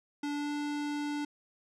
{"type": "tone with pitch glide", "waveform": "square", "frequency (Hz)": [290.3, 293], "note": ["D4", "D4"], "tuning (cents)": [-20, -4], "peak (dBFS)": -33, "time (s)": [0.23, 1.25], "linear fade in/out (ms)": 5, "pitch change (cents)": 16, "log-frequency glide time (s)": [0.33, 0.51], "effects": ["low-pass 7000 Hz 12 dB/octave"]}